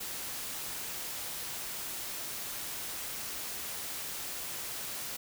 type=noise; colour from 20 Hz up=white; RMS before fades=-39 dBFS; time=0-5.17 s; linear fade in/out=10 ms; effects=none